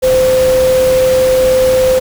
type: tone in noise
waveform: sine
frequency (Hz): 516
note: C5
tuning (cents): -24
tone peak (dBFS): -7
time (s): 0.02-2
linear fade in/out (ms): 20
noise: pink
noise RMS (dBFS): -21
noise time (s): 0.02-2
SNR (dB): +11
effects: none